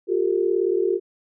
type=tone cluster; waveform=sine; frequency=355.6 / 393.7 / 452.2 Hz; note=F4 / G4 / A4; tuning=+31 / +8 / +47 cents; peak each=-22 / -22 / -25 dBFS; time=0.07-1 s; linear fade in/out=50 ms; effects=none